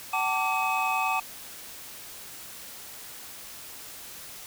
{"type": "tone cluster", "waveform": "triangle", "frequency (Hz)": [758, 888, 1164, 2555], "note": ["F#5", "A5", "D6", "D#7"], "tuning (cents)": [42, 16, -16, 45], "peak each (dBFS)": -28, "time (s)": [0.13, 1.2], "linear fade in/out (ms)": 5, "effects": ["white hiss -43 dBFS RMS until 4.46 s"]}